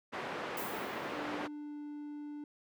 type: band-pass noise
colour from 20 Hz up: pink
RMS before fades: -40 dBFS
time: 0.12-1.48 s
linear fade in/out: 20 ms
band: 300 to 2100 Hz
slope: 12 dB/octave
type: noise with exponential decay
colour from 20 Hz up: violet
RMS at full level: -40 dBFS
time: 0.57-1.31 s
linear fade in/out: 5 ms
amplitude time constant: 160 ms
type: tone with pitch glide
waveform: triangle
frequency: 296.7 to 294.7 Hz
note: D4 to D4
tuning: +18 to +6 cents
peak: -39 dBFS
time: 1.12-2.44 s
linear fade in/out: 2 ms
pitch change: -12 cents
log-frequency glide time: 1.5-1.77 s
effects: none